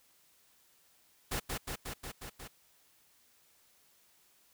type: noise with echo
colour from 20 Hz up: pink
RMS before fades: -35 dBFS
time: 1.31-1.4 s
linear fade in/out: 10 ms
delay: 180 ms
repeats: 6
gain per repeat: -2 dB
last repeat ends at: 2.48 s
effects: white hiss -67 dBFS RMS until 4.53 s